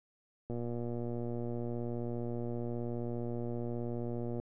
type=click train; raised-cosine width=2 ms; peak=-26 dBFS; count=465; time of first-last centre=0.5-4.399 s; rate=119 Hz; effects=none